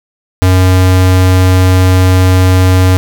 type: tone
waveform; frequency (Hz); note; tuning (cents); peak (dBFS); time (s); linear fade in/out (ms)
square; 92.5; F#2; 0; -5; 0.42-2.97; 0
effects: none